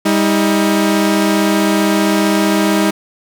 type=tone pair together; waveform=sawtooth; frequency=200 / 317.7 Hz; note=G3 / D#4; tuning=+35 / +36 cents; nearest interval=minor sixth; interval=801 cents; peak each=-10 dBFS; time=0.05-2.91 s; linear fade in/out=10 ms; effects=none